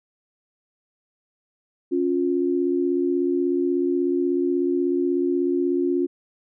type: tone pair together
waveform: sine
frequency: 277.2 / 353.6 Hz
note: C#4 / F4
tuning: 0 / +22 cents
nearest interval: major third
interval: 422 cents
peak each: -23 / -21 dBFS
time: 1.91-6.07 s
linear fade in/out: 20 ms
effects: none